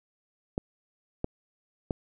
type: clicks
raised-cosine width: 2 ms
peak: -15 dBFS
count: 3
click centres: 0.579 / 1.244 / 1.908 s
effects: none